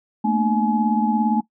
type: tone cluster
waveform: sine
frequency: 219.1 / 236.6 / 297.8 / 846 Hz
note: A3 / A#3 / D4 / G#5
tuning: -7 / +26 / +24 / +32 cents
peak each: -19 / -24 / -27 / -22 dBFS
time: 0.24-1.41 s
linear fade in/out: 10 ms
effects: noise-tail reverb RT60 0.1 s tail -18 dB re dry